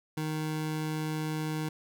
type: tone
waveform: 25% pulse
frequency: 155.4 Hz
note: D#3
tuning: 2 cents flat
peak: -27 dBFS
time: 0.17-1.69 s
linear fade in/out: 5 ms
effects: none